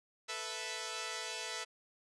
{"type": "chord", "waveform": "5% pulse", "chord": "A suspended second", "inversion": "none", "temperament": "equal", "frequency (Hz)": [440, 493.9, 659.3], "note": ["A4", "B4", "E5"], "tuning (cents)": [0, 0, 0], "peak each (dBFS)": -32, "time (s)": [0.28, 1.65], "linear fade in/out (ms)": 20, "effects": ["resampled to 24000 Hz"]}